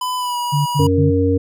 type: tone with pitch glide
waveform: square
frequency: 1003 to 968.3 Hz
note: B5 to B5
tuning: +26 to -34 cents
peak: -20 dBFS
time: 0.01-0.87 s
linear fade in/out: 5 ms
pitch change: -60 cents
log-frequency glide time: 0.17-0.37 s
type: tone bursts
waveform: sine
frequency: 145.5 Hz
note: D3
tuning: 16 cents flat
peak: -14 dBFS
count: 3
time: 0.52-1.11 s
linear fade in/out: 20 ms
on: 140 ms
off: 85 ms
type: harmonic tone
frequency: 93.2 Hz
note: F#2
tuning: 13 cents sharp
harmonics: 1 / 3 / 5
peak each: -17 / -17 / -17 dBFS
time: 0.79-1.38 s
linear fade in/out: 10 ms
effects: none